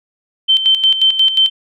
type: tone with tremolo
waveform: sine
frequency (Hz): 3100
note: G7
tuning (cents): -20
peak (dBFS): -7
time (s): 0.48-1.5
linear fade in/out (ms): 20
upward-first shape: square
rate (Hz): 5.6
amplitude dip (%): 65
effects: none